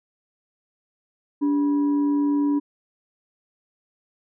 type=tone with frequency modulation; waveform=sine; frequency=288.6 Hz; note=D4; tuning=30 cents flat; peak=-18 dBFS; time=1.41-2.6 s; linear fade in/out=20 ms; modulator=686 Hz; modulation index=0.27; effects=none